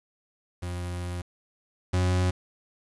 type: tone pair in turn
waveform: 40% pulse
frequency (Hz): 88.6 / 90.99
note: F2 / F#2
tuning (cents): +25 / -28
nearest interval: unison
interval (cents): 47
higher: second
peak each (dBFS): -30 / -21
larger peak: second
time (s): 0.62-1.22 / 1.93-2.31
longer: first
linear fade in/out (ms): 10
effects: resampled to 22050 Hz + 8-bit